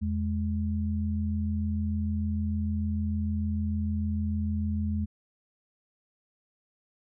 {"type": "tone pair together", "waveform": "sine", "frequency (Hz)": [83.34, 210], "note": ["E2", "G#3"], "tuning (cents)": [19, 19], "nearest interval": "octave + major third", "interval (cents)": 1600, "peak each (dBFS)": [-28, -30], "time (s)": [0.01, 5.06], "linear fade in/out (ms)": 20, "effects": []}